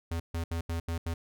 square tone bursts at uneven times, 83.5 Hz, E2, 23 cents sharp, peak -31 dBFS, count 6, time 0.11-0.2 / 0.34-0.44 / 0.51-0.61 / 0.69-0.8 / 0.88-0.98 / 1.06-1.14 s, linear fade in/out 5 ms, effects none

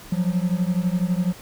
triangle beating tone pair, 174.61 / 186.61 Hz, F3 / F#3, 0 / +15 cents, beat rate 12 Hz, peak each -20 / -21 dBFS, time 0.12-1.33 s, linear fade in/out 5 ms, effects pink hiss -43 dBFS RMS until 1.41 s

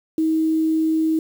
sine tone with quantisation, 318.4 Hz, D#4, 40 cents sharp, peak -16 dBFS, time 0.18-1.19 s, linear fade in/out 2 ms, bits 7, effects none

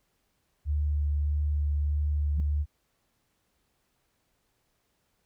sine tone with vibrato, 73.6 Hz, D2, 4 cents sharp, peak -24 dBFS, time 0.65-2.66 s, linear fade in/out 50 ms, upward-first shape sine, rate 1.6 Hz, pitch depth 12 cents each way
sine tone with exponential growth, 166.1 Hz, E3, 13 cents sharp, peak -29 dBFS, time 2.31-2.4 s, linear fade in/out 0 ms, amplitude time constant 18 ms
effects pink hiss -74 dBFS RMS until 5.25 s

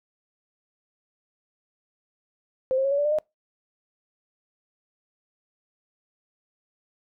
sine tone with pitch steps, 520 / 534.6 / 549.6 / 565.1 / 581 / 597.3 / 614.1 Hz, C5 / C5 / C#5 / C#5 / D5 / D5 / D#5, -11 / +37 / -15 / +33 / -19 / +29 / -23 cents, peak -20 dBFS, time 2.71-3.186 s, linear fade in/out 0 ms, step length 68 ms, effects noise-tail reverb RT60 0.2 s tail -26 dB re dry

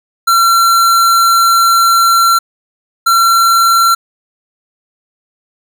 square tone pair in turn, 1360 / 1360 Hz, F6 / F6, -46 / -46 cents, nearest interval unison, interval 0 cents, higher neither, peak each -7 dBFS, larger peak neither, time 0.27-2.39 / 3.06-3.95 s, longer first, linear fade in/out 10 ms, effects none

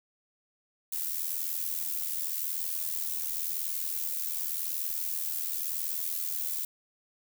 violet noise with amplitude modulation, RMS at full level -30 dBFS, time 0.92-6.65 s, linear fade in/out 5 ms, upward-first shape sine, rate 80.9 Hz, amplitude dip 65%, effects none

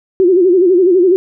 sine tone with vibrato, 363.4 Hz, F#4, 31 cents flat, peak -6 dBFS, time 0.2-1.16 s, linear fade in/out 0 ms, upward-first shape sine, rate 12 Hz, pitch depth 110 cents each way, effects none

